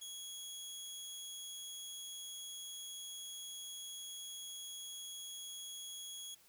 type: tone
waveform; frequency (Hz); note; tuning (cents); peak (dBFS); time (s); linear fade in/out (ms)
20% pulse; 3329; G#7; +3; -40; 0.01-6.35; 10
effects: white hiss -66 dBFS RMS until 6.48 s